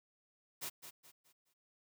white noise with echo, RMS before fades -42 dBFS, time 0.61-0.7 s, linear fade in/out 20 ms, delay 210 ms, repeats 4, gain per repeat -9 dB, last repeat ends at 1.54 s, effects high-pass 80 Hz 12 dB/octave

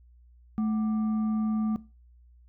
sine tone with frequency modulation, 217.4 Hz, A3, 21 cents flat, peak -24 dBFS, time 0.58-1.76 s, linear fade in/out 0 ms, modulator 964 Hz, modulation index 0.2, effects noise-tail reverb RT60 0.3 s tail -18 dB re dry + added 60 Hz sine -53 dBFS peak until 2.48 s

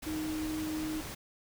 sine tone in noise, 311.1 Hz, D#4, in tune, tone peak -33 dBFS, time 0.06-1.01 s, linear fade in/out 10 ms, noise pink, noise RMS -42 dBFS, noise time 0.02-1.15 s, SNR +6 dB, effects none

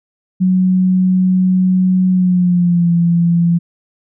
sine tone with pitch glide, 185 to 170.63 Hz, F#3 to F3, 0 to -40 cents, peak -9 dBFS, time 0.4-3.59 s, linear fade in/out 20 ms, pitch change -140 cents, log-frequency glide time 2.1-2.91 s, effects none

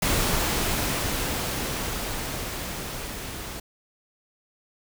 pink noise with level ramp, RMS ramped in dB -23 to -36 dBFS, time 0.02-3.6 s, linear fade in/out 5 ms, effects none

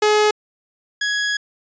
sawtooth tone pair in turn, 423 / 1669.2 Hz, G#4 / G#6, +32 / +8 cents, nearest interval 2 octaves, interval 2376 cents, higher second, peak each -9 / -15 dBFS, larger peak first, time 0.02-0.31 / 1.01-1.37 s, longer second, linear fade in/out 5 ms, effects resampled to 16000 Hz

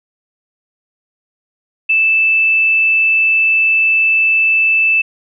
sine tone, 2637 Hz, E7, in tune, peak -9 dBFS, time 1.89-5.02 s, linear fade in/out 10 ms, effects none

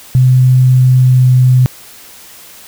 sine tone with pitch glide, 128 to 127.12 Hz, C3 to C3, -38 to -50 cents, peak -4 dBFS, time 0.15-1.66 s, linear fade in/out 0 ms, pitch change -12 cents, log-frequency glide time 0.99-1.28 s, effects white hiss -36 dBFS RMS until 2.67 s

